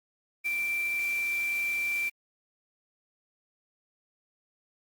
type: tone in noise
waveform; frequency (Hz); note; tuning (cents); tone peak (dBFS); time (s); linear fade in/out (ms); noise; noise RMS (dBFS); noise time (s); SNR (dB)
sine; 2349; D7; 0; -27; 0.44-2.1; 20; white; -44; 0.44-2.1; +14
effects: Opus 32 kbps